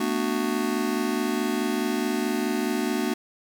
square chord, B minor seventh, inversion third, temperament just, 222.2 / 246.9 / 296.3 / 370.4 Hz, A3 / B3 / D4 / F#4, +17 / 0 / +15 / +2 cents, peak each -30 dBFS, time 0-3.14 s, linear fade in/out 5 ms, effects none

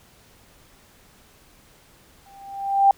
sine tone with exponential growth, 790 Hz, G5, 13 cents sharp, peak -9 dBFS, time 2.26-2.91 s, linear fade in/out 2 ms, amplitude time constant 140 ms, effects pink hiss -54 dBFS RMS until 2.97 s

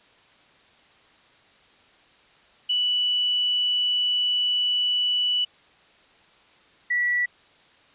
sine tone pair in turn, 2960 / 1949.5 Hz, F#7 / B6, 0 / -23 cents, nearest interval perfect fifth, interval 723 cents, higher first, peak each -20 dBFS, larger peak neither, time 2.69-5.45 / 6.9-7.26 s, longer first, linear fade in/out 10 ms, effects white hiss -56 dBFS RMS until 7.94 s + resampled to 8000 Hz

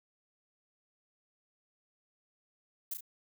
violet noise with echo, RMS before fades -36 dBFS, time 2.91-2.94 s, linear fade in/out 5 ms, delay 34 ms, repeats 2, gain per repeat -5 dB, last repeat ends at 3.008 s, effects none

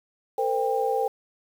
sine tone cluster, 452.1 / 512 / 796 Hz, A4 / C5 / G5, +47 / -38 / +26 cents, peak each -26 / -27 / -26 dBFS, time 0.38-1.08 s, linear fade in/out 5 ms, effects 8-bit

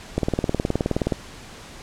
click train, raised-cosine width 2 ms, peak -7 dBFS, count 19, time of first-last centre 0.18-1.122 s, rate 19.1 Hz, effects pink hiss -41 dBFS RMS until 1.82 s + low-pass 8000 Hz 12 dB/octave

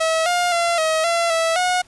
sawtooth tone with pitch steps, 646 / 708 / 684 / 636 / 679 / 656 / 726 Hz, E5 / F5 / F5 / D#5 / F5 / E5 / F#5, -35 / +23 / -36 / +38 / -49 / -9 / -33 cents, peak -13 dBFS, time 0-1.82 s, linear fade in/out 10 ms, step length 260 ms, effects pink hiss -52 dBFS RMS until 1.87 s + resampled to 24000 Hz

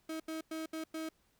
35% pulse tone bursts at uneven times, 318.8 Hz, D#4, 42 cents sharp, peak -36 dBFS, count 5, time 0.09-0.2 / 0.28-0.41 / 0.51-0.66 / 0.73-0.84 / 0.94-1.09 s, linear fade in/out 5 ms, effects pink hiss -73 dBFS RMS until 1.39 s

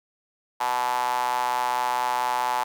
sawtooth tone with high-pass filter, 124.3 Hz, B2, 12 cents sharp, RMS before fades -25 dBFS, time 0.6-2.64 s, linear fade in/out 10 ms, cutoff 890 Hz, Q 6.7, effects none

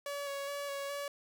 sawtooth tone with vibrato, 564 Hz, C#5, 30 cents sharp, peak -33 dBFS, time 0.06-1.08 s, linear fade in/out 2 ms, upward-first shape square, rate 2.4 Hz, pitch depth 16 cents each way, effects none

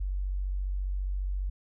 sine tone, 47.35 Hz, F#1, 41 cents sharp, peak -28 dBFS, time 0-1.5 s, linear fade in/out 10 ms, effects none

